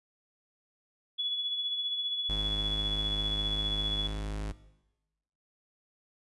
sine tone with tremolo, 3400 Hz, G#7, 40 cents sharp, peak -27 dBFS, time 1.18-4.08 s, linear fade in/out 20 ms, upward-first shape triangle, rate 15 Hz, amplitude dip 45%
45% pulse tone, 51.8 Hz, G#1, 4 cents flat, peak -32 dBFS, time 2.29-4.52 s, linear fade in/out 5 ms
effects noise-tail reverb RT60 1.0 s tail -17 dB re dry + resampled to 24000 Hz

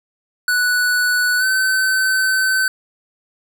square tone with pitch glide, 1480 to 1527.8 Hz, F#6 to G6, 0 to -45 cents, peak -15 dBFS, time 0.48-2.68 s, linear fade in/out 2 ms, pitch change +55 cents, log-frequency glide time 1.39-1.44 s, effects none

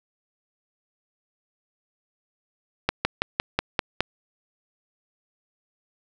slowing click train, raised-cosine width 0.3 ms, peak -4 dBFS, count 7, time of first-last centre 2.89-4.006 s, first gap 160 ms, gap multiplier 1.06, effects none

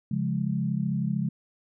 sine chord, Db major, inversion none, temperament equal, 138.59 / 174.61 / 207.7 Hz, Db3 / F3 / Ab3, 0 / 0 / 0 cents, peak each -29 dBFS, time 0.11-1.29 s, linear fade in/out 5 ms, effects none

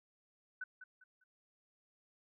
sine tone with echo, 1500 Hz, F#6, 23 cents sharp, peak -39 dBFS, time 0.61-0.64 s, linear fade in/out 5 ms, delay 200 ms, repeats 3, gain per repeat -10 dB, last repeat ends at 1.24 s, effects none

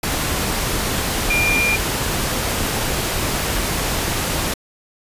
sine tone in noise, 2400 Hz, D7, 37 cents sharp, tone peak -16 dBFS, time 1.3-1.76 s, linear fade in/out 5 ms, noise pink, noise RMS -21 dBFS, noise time 0.03-4.54 s, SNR +2 dB, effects resampled to 32000 Hz

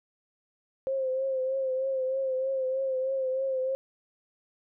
sine tone with vibrato, 527 Hz, C5, 12 cents sharp, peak -26 dBFS, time 0.87-3.75 s, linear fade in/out 0 ms, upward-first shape triangle, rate 3.2 Hz, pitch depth 46 cents each way, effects none

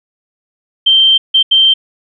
sine tone bursts at uneven times, 3136 Hz, G7, in tune, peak -5 dBFS, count 3, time 0.86-1.18 / 1.34-1.43 / 1.51-1.74 s, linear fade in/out 10 ms, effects none

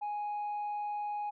sine tone, 830.6 Hz, G#5, in tune, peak -31 dBFS, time 0.01-1.31 s, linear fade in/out 20 ms, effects tanh soft clip ceiling -32 dBFS

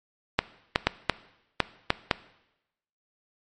clicks, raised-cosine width 0.3 ms, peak -3 dBFS, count 7, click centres 0.39 / 0.759 / 0.87 / 1.097 / 1.603 / 1.904 / 2.112 s, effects noise-tail reverb RT60 0.9 s tail -18 dB re dry + MP3 48 kbps

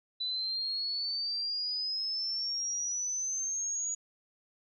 sine exponential sweep, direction up, 3974 to 6800 Hz, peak -31 dBFS, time 0.2-3.95 s, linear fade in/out 10 ms, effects none

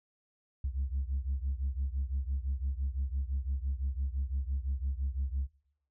sine beating tone pair, 65.41 / 71.31 Hz, C2 / C#2, 0 / +50 cents, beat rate 5.9 Hz, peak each -32 / -34 dBFS, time 0.64-5.47 s, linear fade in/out 5 ms, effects noise-tail reverb RT60 0.7 s tail -19 dB re dry + tanh soft clip ceiling -26 dBFS

